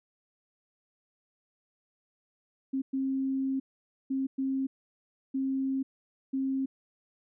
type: tone bursts at uneven times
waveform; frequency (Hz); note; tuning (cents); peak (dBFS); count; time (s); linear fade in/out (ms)
sine; 267.5; C4; +38; -27; 6; 2.73-2.82 / 2.93-3.6 / 4.1-4.27 / 4.38-4.67 / 5.34-5.83 / 6.33-6.66; 10
effects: none